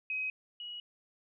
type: tone pair in turn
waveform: sine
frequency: 2530 / 2910 Hz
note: D#7 / F#7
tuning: +28 / -29 cents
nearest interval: major second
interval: 243 cents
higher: second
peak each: -32 / -40 dBFS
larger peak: first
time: 0.1-0.3 / 0.6-0.8 s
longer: neither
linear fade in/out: 2 ms
effects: none